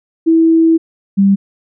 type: tone pair in turn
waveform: sine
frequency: 326.5 / 197.02 Hz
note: E4 / G3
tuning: -17 / +9 cents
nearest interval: major sixth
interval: 874 cents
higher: first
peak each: -6 dBFS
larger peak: neither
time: 0.26-0.78 / 1.17-1.36 s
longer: first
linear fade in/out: 20 ms
effects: none